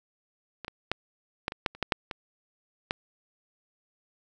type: clicks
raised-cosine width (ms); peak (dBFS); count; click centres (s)
0.3; -22 / -20 / -10 / -12 / -20 / -9 / -30 / -11 / -6 / -18 / -11; 11; 0.647 / 0.681 / 0.916 / 1.481 / 1.521 / 1.662 / 1.75 / 1.827 / 1.922 / 2.112 / 2.909
effects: none